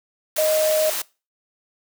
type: tone in noise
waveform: sine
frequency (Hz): 622.3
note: D#5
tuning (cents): 0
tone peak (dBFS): -16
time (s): 0.38-0.9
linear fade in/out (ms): 5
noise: white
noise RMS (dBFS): -26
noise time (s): 0.36-1.02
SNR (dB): +7
effects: noise-tail reverb RT60 0.3 s tail -22 dB re dry + high-pass 400 Hz 12 dB/octave